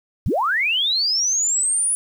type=linear sweep; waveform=sine; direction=up; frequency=46.25 to 9956 Hz; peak=-17 dBFS; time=0.26-1.95 s; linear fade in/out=0 ms; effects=8-bit